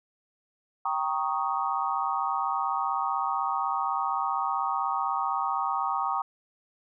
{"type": "chord", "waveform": "sine", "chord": "Eb dominant seventh", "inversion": "first", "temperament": "equal", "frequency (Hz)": [784, 932.3, 1108.7, 1244.5], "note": ["G5", "Bb5", "Db6", "Eb6"], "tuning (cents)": [0, 0, 0, 0], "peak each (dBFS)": -31, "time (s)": [0.85, 6.22], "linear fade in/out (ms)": 5, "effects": []}